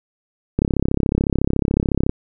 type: click train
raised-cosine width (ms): 3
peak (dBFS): -4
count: 52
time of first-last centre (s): 0.59-2.094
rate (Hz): 33.9
effects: none